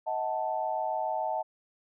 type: chord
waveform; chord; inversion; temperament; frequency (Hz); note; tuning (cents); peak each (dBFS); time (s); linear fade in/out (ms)
sine; D# diminished; none; equal with one note detuned; 633.1 / 740 / 880; D#5 / F#5 / A5; +30 / 0 / 0; -33 / -33 / -32; 0.06-1.43; 20
effects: none